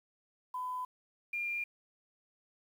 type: tone pair in turn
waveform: sine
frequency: 1005 / 2399 Hz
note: B5 / D7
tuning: +30 / +36 cents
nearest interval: octave + minor third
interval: 1506 cents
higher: second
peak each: -35 / -33 dBFS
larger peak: second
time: 0.54-0.85 / 1.33-1.64 s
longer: neither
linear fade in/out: 5 ms
effects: 10-bit